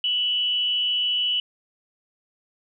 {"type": "tone with amplitude modulation", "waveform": "sine", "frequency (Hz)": 2960, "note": "F#7", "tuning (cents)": 0, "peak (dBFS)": -18, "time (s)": [0.04, 1.4], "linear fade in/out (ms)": 2, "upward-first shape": "sine", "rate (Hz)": 254, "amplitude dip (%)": 50, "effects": []}